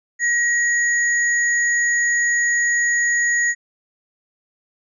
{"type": "tone pair together", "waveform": "sine", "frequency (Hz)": [1900, 6771], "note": ["A#6", "G#8"], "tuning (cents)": [33, 33], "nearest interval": "octave + minor seventh", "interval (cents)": 2200, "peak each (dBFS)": [-16, -24], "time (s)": [0.19, 3.55], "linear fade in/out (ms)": 50, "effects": []}